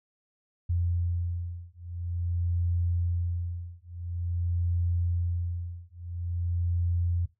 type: beating tone pair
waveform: sine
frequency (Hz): 86.5 / 86.98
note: F2 / F2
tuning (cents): -16 / -6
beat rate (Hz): 0.48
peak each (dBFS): -30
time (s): 0.69-7.26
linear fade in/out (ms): 10
effects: noise-tail reverb RT60 0.2 s tail -17 dB re dry